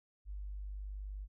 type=tone; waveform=sine; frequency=49.75 Hz; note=G1; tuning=26 cents sharp; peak=-40 dBFS; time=0.25-1.28 s; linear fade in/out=50 ms; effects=none